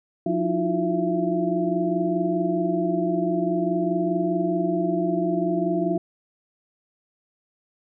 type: tone cluster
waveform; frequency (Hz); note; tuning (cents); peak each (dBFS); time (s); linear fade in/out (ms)
sine; 177.4 / 310.1 / 334.7 / 355.2 / 672; F3 / D#4 / E4 / F4 / E5; +27 / -6 / +26 / +29 / +33; -27; 0.26-5.98; 5
effects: none